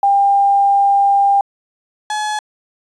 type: tone pair in turn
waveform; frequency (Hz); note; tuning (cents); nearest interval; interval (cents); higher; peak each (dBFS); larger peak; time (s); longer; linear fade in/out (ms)
sine / 35% pulse; 798 / 849.1; G5 / G#5; +31 / +38; minor second; 107; second; -9 / -16; first; 0.03-1.41 / 2.1-2.39; first; 2
effects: resampled to 22050 Hz + 8-bit